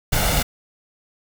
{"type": "noise with comb filter", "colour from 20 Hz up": "pink", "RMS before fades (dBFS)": -19, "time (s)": [0.12, 0.43], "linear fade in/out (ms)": 10, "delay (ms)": 1.4, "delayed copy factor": 0.55, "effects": []}